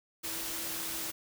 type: tone in noise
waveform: sine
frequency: 327 Hz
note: E4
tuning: 14 cents flat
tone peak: -48 dBFS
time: 0.23-1.12 s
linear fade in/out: 20 ms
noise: white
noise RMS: -37 dBFS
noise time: 0.23-1.12 s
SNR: -14 dB
effects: none